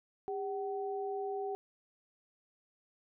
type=tone pair together; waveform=sine; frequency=401.5 / 758 Hz; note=G4 / F#5; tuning=+41 / +42 cents; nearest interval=major seventh; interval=1101 cents; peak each=-36 / -39 dBFS; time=0.28-1.55 s; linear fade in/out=0 ms; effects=none